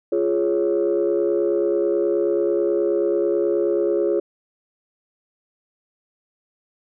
sine chord, Db major, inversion first, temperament just, 346.5 / 415.8 / 554.4 Hz, F4 / Ab4 / Db5, -14 / +2 / 0 cents, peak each -20 / -20 / -23 dBFS, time 0.12-4.2 s, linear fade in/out 5 ms, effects tanh soft clip ceiling -11 dBFS

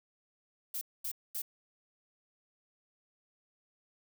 violet noise bursts, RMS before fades -37 dBFS, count 3, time 0.74-1.419 s, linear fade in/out 5 ms, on 73 ms, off 230 ms, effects none

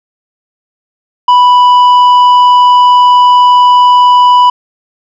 sine tone with tanh clipping, 987.8 Hz, B5, in tune, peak -3 dBFS, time 1.28-4.5 s, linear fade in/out 5 ms, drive 6 dB, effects none

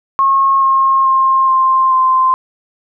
sine tone with pitch steps, 1085 / 1073.8 / 1062.7 / 1051.7 / 1040.8 Hz, C#6 / C6 / C6 / C6 / C6, -37 / +45 / +27 / +9 / -9 cents, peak -8 dBFS, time 0.19-2.34 s, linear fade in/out 0 ms, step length 430 ms, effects none

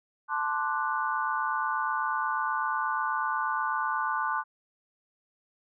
sine chord, D dominant seventh, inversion second, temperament equal, 880 / 1046.5 / 1174.7 / 1480 Hz, A5 / C6 / D6 / F#6, 0 / 0 / 0 / 0 cents, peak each -32 dBFS, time 0.28-4.44 s, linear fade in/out 50 ms, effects none

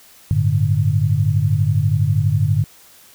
sine chord, G suspended second, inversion none, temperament just, 98 / 110.25 / 147 Hz, G2 / A2 / D3, 0 / +4 / +2 cents, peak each -18 dBFS, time 0.31-2.64 s, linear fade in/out 0 ms, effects white hiss -47 dBFS RMS until 3.14 s

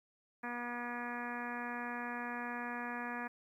harmonic tone, 241.2 Hz, B3, 41 cents flat, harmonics 1 / 2 / 3 / 4 / 5 / 6 / 7 / 8 / 9 / 10, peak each -44 / -50 / -47 / -46 / -48 / -51 / -44 / -51 / -54 / -53 dBFS, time 0.43-3.28 s, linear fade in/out 10 ms, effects 12-bit

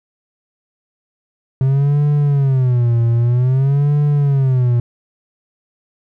triangle tone with vibrato, 130.81 Hz, C3, in tune, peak -9 dBFS, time 1.61-4.8 s, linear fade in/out 2 ms, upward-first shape sine, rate 0.52 Hz, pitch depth 200 cents each way, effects none

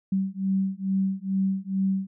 sine beating tone pair, 191.3 / 193.6 Hz, G3 / G3, -42 / -21 cents, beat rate 2.3 Hz, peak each -26 dBFS, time 0.12-2.07 s, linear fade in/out 5 ms, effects none

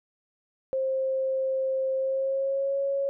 sine tone with pitch glide, 529 to 552.7 Hz, C5 to C#5, +19 to -5 cents, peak -24 dBFS, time 0.73-3.09 s, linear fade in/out 0 ms, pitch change +76 cents, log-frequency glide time 1.96-2.78 s, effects none

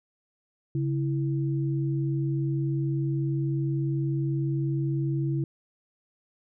sine tone pair together, 138.67 / 329.6 Hz, C#3 / E4, +1 / 0 cents, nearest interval octave + minor third, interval 1499 cents, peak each -25 / -31 dBFS, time 0.75-5.44 s, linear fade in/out 2 ms, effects none

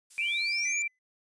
violet noise, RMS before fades -45 dBFS, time 0.1-0.74 s, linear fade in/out 10 ms
sine linear sweep, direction up, 2400 to 7100 Hz, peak -32 dBFS, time 0.18-0.82 s, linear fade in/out 0 ms
sine tone, 2349 Hz, D7, in tune, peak -28 dBFS, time 0.18-0.88 s, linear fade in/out 10 ms
triangle tone with exponential decay, 2019 Hz, B6, 38 cents sharp, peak -37 dBFS, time 0.65-0.99 s, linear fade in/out 5 ms, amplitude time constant 72 ms
effects resampled to 22050 Hz

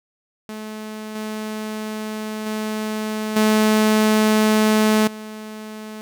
sawtooth tone with level steps, 215.7 Hz, A3, 34 cents flat, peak -26 / -22 / -19 / -10 / -28 dBFS, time 0.49-6.01 s, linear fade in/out 0 ms, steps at 1.15 / 2.46 / 3.36 / 5.07 s, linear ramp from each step 5 ms, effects none

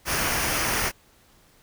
pink noise with comb filter, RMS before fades -25 dBFS, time 0.05-0.92 s, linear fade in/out 50 ms, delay 0.26 ms, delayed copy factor -0.5, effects pink hiss -58 dBFS RMS until 1.62 s

